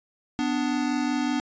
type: tone pair together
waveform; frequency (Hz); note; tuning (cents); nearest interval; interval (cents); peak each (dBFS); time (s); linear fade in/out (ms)
square; 248.7 / 294; B3 / D4; +12 / +2; minor third; 290; -27; 0.39-1.4; 0
effects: resampled to 16000 Hz